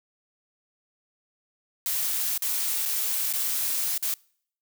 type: noise with dropouts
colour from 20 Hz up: blue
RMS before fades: -27 dBFS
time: 1.86-4.14 s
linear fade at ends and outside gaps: 1 ms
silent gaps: 2.377-2.421 / 2.854-2.858 / 3.328-3.336 / 3.978-4.026 s
effects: noise-tail reverb RT60 0.6 s tail -26 dB re dry